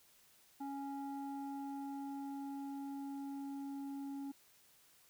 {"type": "tone with low-pass filter sweep", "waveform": "square", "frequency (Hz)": 277.2, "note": "C#4", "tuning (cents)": 0, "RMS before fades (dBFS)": -44, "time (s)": [0.6, 4.32], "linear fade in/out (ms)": 10, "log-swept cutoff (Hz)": [850, 560], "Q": 2.5, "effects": ["white hiss -67 dBFS RMS until 5.09 s"]}